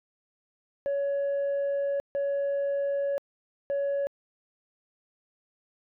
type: tone bursts at uneven times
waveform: sine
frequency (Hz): 561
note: C#5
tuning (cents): +21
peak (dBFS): -23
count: 3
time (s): 0.86-2 / 2.15-3.18 / 3.7-4.07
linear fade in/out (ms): 0
effects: tanh soft clip ceiling -24 dBFS